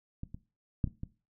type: clicks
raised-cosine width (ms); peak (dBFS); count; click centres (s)
5; -26 / -29 / -15 / -28 / -25; 5; 0.234 / 0.345 / 0.842 / 0.874 / 1.034
effects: noise-tail reverb RT60 0.3 s tail -17 dB re dry